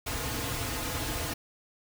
pink noise with comb filter, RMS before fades -33 dBFS, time 0.06-1.34 s, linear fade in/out 10 ms, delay 5.2 ms, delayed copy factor -0.9, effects none

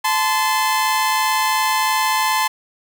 sawtooth tone pair together, 870 / 1032.8 Hz, A5 / C6, -20 / -23 cents, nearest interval minor third, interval 297 cents, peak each -15 dBFS, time 0.04-2.48 s, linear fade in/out 10 ms, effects none

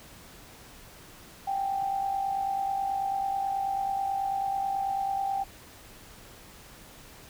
sine tone with amplitude modulation, 784 Hz, G5, in tune, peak -24 dBFS, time 1.47-5.44 s, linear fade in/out 10 ms, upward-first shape sine, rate 49.2 Hz, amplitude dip 55%, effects pink hiss -50 dBFS RMS until 7.29 s

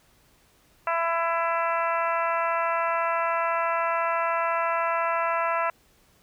harmonic tone, 334 Hz, E4, 23 cents sharp, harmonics 2 / 3 / 4 / 5 / 6 / 7 / 8, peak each -28 / -27 / -28 / -35 / -36 / -39 / -37 dBFS, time 0.87-5.7 s, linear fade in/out 2 ms, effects pink hiss -61 dBFS RMS until 6.22 s

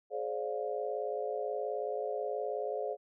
sine chord, D half-diminished seventh, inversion second, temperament just, 422.9 / 528.6 / 587.3 / 704.8 Hz, Ab4 / C5 / D5 / F5, +31 / +18 / 0 / +16 cents, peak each -37 / -38 / -39 / -40 dBFS, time 0.1-2.97 s, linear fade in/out 50 ms, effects none

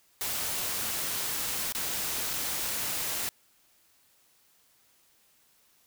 white noise with dropouts, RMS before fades -32 dBFS, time 0.21-3.29 s, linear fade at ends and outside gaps 0 ms, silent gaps 1.723-1.749 / 2.333-2.337 s, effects white hiss -65 dBFS RMS until 5.86 s

